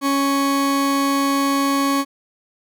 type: tone pair together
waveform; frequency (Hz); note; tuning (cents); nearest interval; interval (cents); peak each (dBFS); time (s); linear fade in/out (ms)
40% pulse; 277.2 / 1108.8; C#4 / C#6; 0 / 0; 2 octaves; 2400; -17 / -23; 0.01-2.05; 50
effects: none